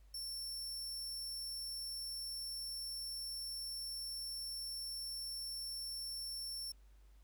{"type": "tone", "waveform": "sawtooth", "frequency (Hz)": 5420, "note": "E8", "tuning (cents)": 47, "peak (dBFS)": -39, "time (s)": [0.14, 6.72], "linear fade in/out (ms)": 5, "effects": ["added 50 Hz sine -59 dBFS peak until 7.23 s", "pink hiss -75 dBFS RMS until 7.23 s"]}